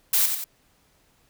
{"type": "noise with echo", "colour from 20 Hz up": "blue", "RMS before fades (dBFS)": -20, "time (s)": [0.13, 0.26], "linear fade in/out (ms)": 5, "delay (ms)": 91, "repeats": 2, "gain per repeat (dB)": -6, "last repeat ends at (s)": 0.442, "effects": ["pink hiss -63 dBFS RMS until 1.29 s"]}